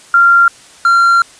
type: tone pair in turn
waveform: sine / triangle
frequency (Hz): 1385 / 1377.8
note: F6 / F6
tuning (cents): -15 / -24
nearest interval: unison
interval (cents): 9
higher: first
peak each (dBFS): -4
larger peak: neither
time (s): 0.14-0.48 / 0.85-1.22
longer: second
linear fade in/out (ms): 2
effects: white hiss -40 dBFS RMS until 1.39 s + resampled to 22050 Hz